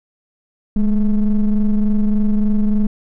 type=ring-modulated tone; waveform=triangle; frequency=110 Hz; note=A2; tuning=in tune; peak=-6 dBFS; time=0.76-2.87 s; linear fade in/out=5 ms; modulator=98.3 Hz; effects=tanh soft clip ceiling -3 dBFS

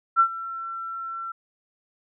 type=tone with ADSR envelope; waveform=sine; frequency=1349 Hz; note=E6; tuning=40 cents sharp; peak=-12 dBFS; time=0.16-1.32 s; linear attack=38 ms; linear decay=79 ms; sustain=-18 dB; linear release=7 ms; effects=none

